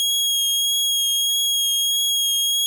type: tone with vibrato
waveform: sawtooth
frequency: 3286 Hz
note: G#7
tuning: 19 cents flat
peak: -15 dBFS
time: 0-2.66 s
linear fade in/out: 0 ms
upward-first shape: triangle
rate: 1.6 Hz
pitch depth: 18 cents each way
effects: none